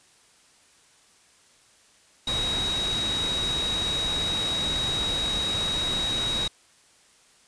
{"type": "tone in noise", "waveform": "sine", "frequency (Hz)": 3812, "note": "A#7", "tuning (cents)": 38, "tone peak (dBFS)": -25, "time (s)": [2.27, 6.48], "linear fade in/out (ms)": 5, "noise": "pink", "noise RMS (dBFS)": -32, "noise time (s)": [2.27, 6.48], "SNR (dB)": 4, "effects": ["white hiss -58 dBFS RMS until 7.47 s", "resampled to 22050 Hz"]}